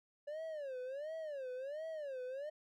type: tone with vibrato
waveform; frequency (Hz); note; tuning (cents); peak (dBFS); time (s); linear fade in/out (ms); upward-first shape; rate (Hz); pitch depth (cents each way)
triangle; 570; C#5; +48; -39; 0.27-2.5; 10; sine; 1.4; 220
effects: none

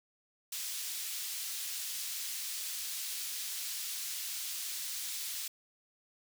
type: high-pass noise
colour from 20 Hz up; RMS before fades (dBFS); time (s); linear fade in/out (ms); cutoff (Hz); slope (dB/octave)
pink; -39; 0.52-5.48; 5; 3900; 12
effects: none

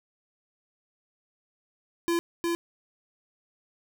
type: tone with echo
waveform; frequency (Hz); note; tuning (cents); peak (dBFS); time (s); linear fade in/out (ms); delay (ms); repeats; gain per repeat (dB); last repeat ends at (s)
square; 340; F4; -46; -24; 2.08-2.19; 0; 360; 1; -2; 2.55
effects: 10-bit

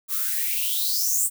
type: noise with high-pass filter sweep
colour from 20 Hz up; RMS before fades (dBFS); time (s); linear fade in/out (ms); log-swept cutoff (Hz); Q
violet; -24; 0.08-1.3; 50; 1100 to 8600; 7.7
effects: none

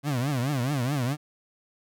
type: tone with vibrato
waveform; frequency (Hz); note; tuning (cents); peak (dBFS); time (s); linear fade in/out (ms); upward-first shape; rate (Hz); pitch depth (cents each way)
30% pulse; 133.5; C3; +35; -22; 0.03-1.17; 50; triangle; 4.7; 240
effects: none

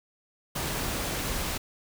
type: noise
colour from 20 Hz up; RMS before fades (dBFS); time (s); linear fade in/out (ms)
pink; -31; 0.55-1.58; 10
effects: none

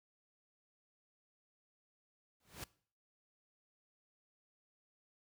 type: noise with exponential growth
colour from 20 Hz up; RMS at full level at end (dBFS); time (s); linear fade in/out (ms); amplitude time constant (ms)
pink; -41; 2.4-2.64; 2; 51
effects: noise-tail reverb RT60 0.5 s tail -21 dB re dry + high-pass 60 Hz 12 dB/octave

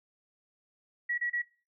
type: tone bursts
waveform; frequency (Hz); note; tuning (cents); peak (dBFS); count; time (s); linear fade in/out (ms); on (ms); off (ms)
sine; 1925; B6; -45; -28; 3; 1.09-1.421; 10; 91; 29
effects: noise-tail reverb RT60 0.4 s tail -22 dB re dry

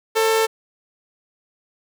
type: tone pair together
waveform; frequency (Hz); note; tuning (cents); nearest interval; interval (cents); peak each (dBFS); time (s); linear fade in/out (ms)
sawtooth; 445.4 / 541; A4 / C#5; +21 / -42; minor third; 337; -12 / -24; 0.15-0.47; 20
effects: none

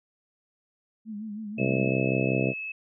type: tone with vibrato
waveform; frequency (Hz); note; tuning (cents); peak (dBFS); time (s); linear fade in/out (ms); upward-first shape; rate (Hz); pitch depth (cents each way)
sine; 212.8; G#3; +42; -33; 1.05-1.93; 50; sine; 6.3; 75
type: harmonic tone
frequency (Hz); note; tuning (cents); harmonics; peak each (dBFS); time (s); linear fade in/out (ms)
65.4; C2; 0; 2 / 3 / 4 / 5 / 6 / 7 / 8 / 9 / 10; -28 / -30 / -31 / -32 / -33 / -33 / -34 / -35 / -35; 1.57-2.54; 50
type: tone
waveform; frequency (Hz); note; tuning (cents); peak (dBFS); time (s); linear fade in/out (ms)
sine; 2594; E7; -28; -32; 1.58-2.72; 5
effects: none

